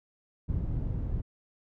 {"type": "low-pass noise", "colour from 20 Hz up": "white", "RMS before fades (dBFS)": -31, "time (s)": [0.48, 1.22], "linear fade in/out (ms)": 20, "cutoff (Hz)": 100, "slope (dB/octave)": 12, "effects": []}